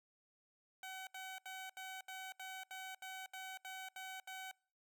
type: tone bursts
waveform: 15% pulse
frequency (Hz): 757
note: F#5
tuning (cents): +39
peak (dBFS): -40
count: 12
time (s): 0.83-4.513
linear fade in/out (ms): 2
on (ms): 240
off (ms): 73
effects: noise-tail reverb RT60 0.5 s tail -26 dB re dry